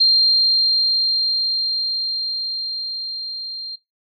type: tone with level ramp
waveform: sine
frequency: 4186 Hz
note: C8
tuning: in tune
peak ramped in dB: -10 to -27 dBFS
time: 0-3.76 s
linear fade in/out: 10 ms
effects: noise-tail reverb RT60 0.2 s tail -19 dB re dry